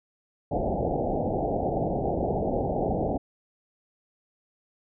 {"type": "low-pass noise", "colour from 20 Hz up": "white", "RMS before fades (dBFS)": -27, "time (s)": [0.51, 3.18], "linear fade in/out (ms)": 10, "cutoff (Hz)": 800, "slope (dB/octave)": 96, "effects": []}